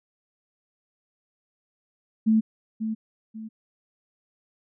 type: tone with echo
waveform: sine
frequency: 220 Hz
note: A3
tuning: in tune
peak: -16 dBFS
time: 2.26-2.41 s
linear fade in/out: 20 ms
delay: 540 ms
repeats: 2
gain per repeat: -9 dB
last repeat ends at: 3.49 s
effects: none